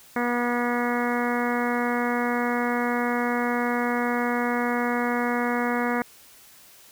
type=harmonic tone; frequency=241.7 Hz; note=B3; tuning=37 cents flat; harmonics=1 / 2 / 3 / 4 / 5 / 6 / 7 / 8 / 9; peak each=-26 / -29 / -31 / -32 / -33 / -34 / -34 / -35 / -36 dBFS; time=0.16-6.02 s; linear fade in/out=2 ms; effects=white hiss -51 dBFS RMS until 6.91 s